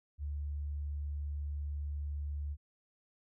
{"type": "tone", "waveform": "sine", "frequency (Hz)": 72.8, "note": "D2", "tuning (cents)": -15, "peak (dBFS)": -35, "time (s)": [0.18, 2.57], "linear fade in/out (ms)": 50, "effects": []}